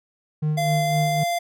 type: tone with tremolo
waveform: triangle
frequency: 152.9 Hz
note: D#3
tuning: 30 cents flat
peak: -17 dBFS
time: 0.42-1.24 s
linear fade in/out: 10 ms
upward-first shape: sine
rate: 3.9 Hz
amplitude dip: 50%
type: tone with pitch glide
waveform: square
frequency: 688 to 692 Hz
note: F5 to F5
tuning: -26 to -16 cents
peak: -22 dBFS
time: 0.57-1.39 s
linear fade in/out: 10 ms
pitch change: +10 cents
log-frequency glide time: 0.84-0.93 s
effects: none